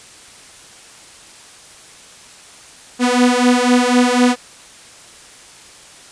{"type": "beating tone pair", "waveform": "sawtooth", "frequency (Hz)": [245.1, 249.1], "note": ["B3", "B3"], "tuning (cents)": [-13, 15], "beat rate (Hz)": 4, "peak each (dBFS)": -10, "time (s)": [2.99, 4.36], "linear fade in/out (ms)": 50, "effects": ["white hiss -41 dBFS RMS until 6.11 s", "resampled to 22050 Hz"]}